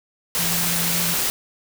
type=tone in noise; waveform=sine; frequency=170.8 Hz; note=F3; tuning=38 cents flat; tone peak=-28 dBFS; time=0.39-1.14 s; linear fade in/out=0 ms; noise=white; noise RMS=-22 dBFS; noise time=0.35-1.3 s; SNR=-9 dB; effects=none